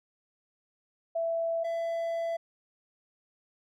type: tone pair in turn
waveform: sine / triangle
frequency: 664 / 668.2 Hz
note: E5 / E5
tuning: +12 / +23 cents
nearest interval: unison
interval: 11 cents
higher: second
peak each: -27 dBFS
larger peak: neither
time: 1.15-1.64 / 1.64-2.37 s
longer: second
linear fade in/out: 10 ms
effects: none